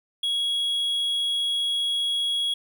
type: tone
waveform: triangle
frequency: 3325 Hz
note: G#7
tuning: 1 cent sharp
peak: -21 dBFS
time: 0.23-2.54 s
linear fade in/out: 5 ms
effects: 10-bit